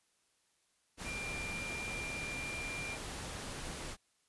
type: tone in noise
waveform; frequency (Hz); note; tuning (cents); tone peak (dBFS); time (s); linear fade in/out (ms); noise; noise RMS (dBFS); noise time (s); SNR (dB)
sine; 2384; D7; +25; -40; 1.04-2.98; 50; pink; -43; 0.97-3.97; 0
effects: white hiss -75 dBFS RMS until 4.28 s + resampled to 24000 Hz